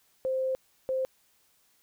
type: tone bursts at uneven times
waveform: sine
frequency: 523 Hz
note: C5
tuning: 1 cent flat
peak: -26 dBFS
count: 2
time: 0.25-0.55 / 0.89-1.05 s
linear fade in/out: 0 ms
effects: white hiss -67 dBFS RMS until 1.82 s